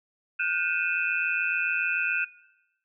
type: tone cluster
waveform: sine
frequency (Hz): 1438 / 1545 / 2476 / 2645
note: F#6 / G6 / D#7 / E7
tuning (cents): -50 / -26 / -9 / +5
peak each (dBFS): -30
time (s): 0.39-2.25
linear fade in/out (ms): 10
effects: noise-tail reverb RT60 0.9 s tail -21 dB re dry